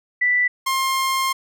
sine / sawtooth tone pair in turn, 1975.5 / 1062.3 Hz, B6 / C6, 0 / +26 cents, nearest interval major seventh, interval 1074 cents, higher first, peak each -15 dBFS, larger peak neither, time 0.21-0.48 / 0.66-1.33 s, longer second, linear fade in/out 10 ms, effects none

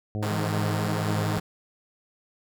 harmonic tone, 105.7 Hz, G#2, 31 cents sharp, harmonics 1 / 2 / 3 / 4 / 5 / 6 / 7, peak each -28 / -34 / -38 / -40 / -42 / -44 / -45 dBFS, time 0.15-1.38 s, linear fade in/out 0 ms
5% pulse chord, Ab major, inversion none, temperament equal with one note detuned, 103.83 / 130.81 / 153.51 Hz, Ab2 / C3 / Eb3, 0 / 0 / -23 cents, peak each -21 / -26 / -22 dBFS, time 0.22-1.4 s, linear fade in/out 10 ms
sine tone with vibrato, 164.81 Hz, E3, in tune, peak -30 dBFS, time 0.31-1.4 s, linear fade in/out 5 ms, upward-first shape sine, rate 7.8 Hz, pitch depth 35 cents each way
effects none

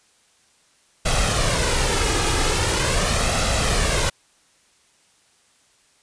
pink noise with flanger, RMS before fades -20 dBFS, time 1.05-4.1 s, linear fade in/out 10 ms, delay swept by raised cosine 1.5 to 2.43 ms, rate 0.42 Hz, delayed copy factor +0.55, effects white hiss -59 dBFS RMS until 6.02 s + resampled to 22050 Hz

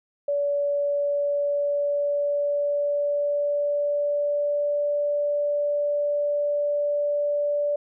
sine tone with pitch glide, 573 to 582.7 Hz, D5 to D5, -43 to -14 cents, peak -21 dBFS, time 0.28-7.76 s, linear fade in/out 5 ms, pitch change +29 cents, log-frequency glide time 0.55-4.84 s, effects none

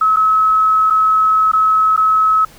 sine tone with dropouts, 1288 Hz, E6, 41 cents flat, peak -9 dBFS, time 0.01-2.45 s, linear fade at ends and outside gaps 5 ms, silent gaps 0.162-0.168 / 0.901-0.905 / 1.517-1.533 / 1.964-1.975 s, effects pink hiss -43 dBFS RMS until 2.58 s

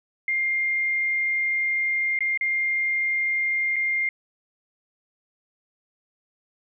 sine tone with dropouts, 2112 Hz, C7, 16 cents sharp, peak -21 dBFS, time 0.28-4.09 s, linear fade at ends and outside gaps 2 ms, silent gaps 2.19-2.206 / 2.375-2.41 / 3.76-3.764 s, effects none

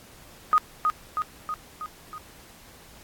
sine tone with echo, 1244.5 Hz, D#6, in tune, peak -15 dBFS, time 0.53-0.58 s, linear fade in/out 0 ms, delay 320 ms, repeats 5, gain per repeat -4 dB, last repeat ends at 2.18 s, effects pink hiss -50 dBFS RMS until 3.03 s + AAC 64 kbps

